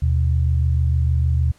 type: tone pair together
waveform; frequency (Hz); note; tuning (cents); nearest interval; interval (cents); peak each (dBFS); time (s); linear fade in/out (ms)
sine; 78.22 / 124.7; D#2 / B2; +10 / +17; minor sixth; 807; -16 / -21; 0.02-1.52; 5
effects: pink hiss -55 dBFS RMS until 1.58 s + low-pass 11000 Hz 12 dB/octave